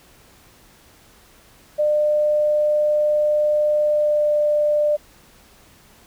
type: tone with pitch glide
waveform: sine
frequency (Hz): 600 to 595.9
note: D5 to D5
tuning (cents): +37 to +25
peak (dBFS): -15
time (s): 1.78-4.97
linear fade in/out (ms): 20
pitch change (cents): -12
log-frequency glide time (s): 3.77-4.36
effects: pink hiss -51 dBFS RMS until 6.06 s